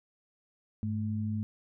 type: tone pair together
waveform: sine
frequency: 102.4 / 216.2 Hz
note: G#2 / A3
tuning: -24 / -30 cents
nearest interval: octave + minor second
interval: 1294 cents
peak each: -32 / -33 dBFS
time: 0.83-1.43 s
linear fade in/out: 0 ms
effects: none